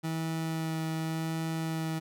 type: tone with vibrato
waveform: 30% pulse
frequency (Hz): 161.1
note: E3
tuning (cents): -39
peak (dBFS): -28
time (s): 0.03-2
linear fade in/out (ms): 20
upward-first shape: sine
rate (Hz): 0.88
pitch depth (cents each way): 10
effects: none